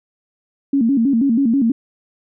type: tone with vibrato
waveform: sine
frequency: 251.8 Hz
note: B3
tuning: 34 cents sharp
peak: -12 dBFS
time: 0.73-1.72 s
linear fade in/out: 5 ms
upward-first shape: square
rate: 6.2 Hz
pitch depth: 170 cents each way
effects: none